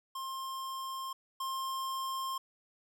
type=tone pair in turn; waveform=square; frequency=1061 / 1061 Hz; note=C6 / C6; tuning=+24 / +24 cents; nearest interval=unison; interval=0 cents; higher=neither; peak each=-38 / -35 dBFS; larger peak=second; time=0.15-1.13 / 1.4-2.38 s; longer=neither; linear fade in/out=5 ms; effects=none